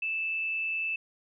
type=tone with amplitude modulation; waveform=sine; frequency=2636 Hz; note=E7; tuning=1 cent flat; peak=-27 dBFS; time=0.02-0.96 s; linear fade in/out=5 ms; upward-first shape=sine; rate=170 Hz; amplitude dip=30%; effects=none